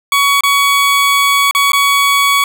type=tone with dropouts; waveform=20% pulse; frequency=1125 Hz; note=C#6; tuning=25 cents sharp; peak=-4 dBFS; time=0.12-2.44 s; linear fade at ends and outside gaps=2 ms; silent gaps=0.408-0.435 / 1.511-1.549 / 1.72-1.732 s; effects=none